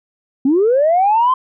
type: linear sweep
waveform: sine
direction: up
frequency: 252.8 to 1052 Hz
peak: -9 dBFS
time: 0.45-1.34 s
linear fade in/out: 5 ms
effects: tanh soft clip ceiling -6 dBFS